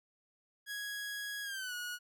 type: tone with pitch glide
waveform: sawtooth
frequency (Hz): 1661.2 to 1454.5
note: G#6 to F#6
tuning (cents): 0 to -30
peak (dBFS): -35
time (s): 0.66-1.99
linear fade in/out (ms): 50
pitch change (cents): -230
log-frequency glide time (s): 1.43-1.74
effects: none